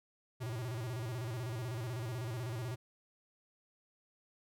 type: tone with vibrato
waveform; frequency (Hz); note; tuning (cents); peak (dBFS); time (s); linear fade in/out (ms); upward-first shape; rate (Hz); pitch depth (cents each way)
square; 118.8; A#2; +33; -38; 0.4-2.76; 20; square; 16; 130
effects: none